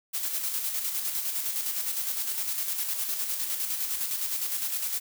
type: noise with tremolo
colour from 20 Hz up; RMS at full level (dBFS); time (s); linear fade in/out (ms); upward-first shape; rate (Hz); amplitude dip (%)
blue; -29; 0.13-5; 20; square; 9.8; 40
effects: none